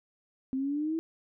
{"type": "exponential sweep", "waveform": "sine", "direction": "up", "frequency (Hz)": [259.4, 329.6], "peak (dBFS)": -28, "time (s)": [0.53, 0.99], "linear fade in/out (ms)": 0, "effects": []}